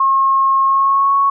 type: tone with pitch glide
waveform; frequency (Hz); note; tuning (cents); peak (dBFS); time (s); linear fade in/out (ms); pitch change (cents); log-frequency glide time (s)
sine; 1080 to 1107.8; C#6 to C#6; -45 to -1; -10; 0-1.3; 5; +44; 0.64-1.14
effects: none